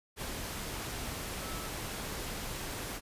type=tone in noise; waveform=sine; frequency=1306 Hz; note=E6; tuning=17 cents flat; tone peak=-46 dBFS; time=1.39-1.71 s; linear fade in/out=50 ms; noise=pink; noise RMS=-39 dBFS; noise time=0.16-3.01 s; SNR=-10 dB; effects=resampled to 32000 Hz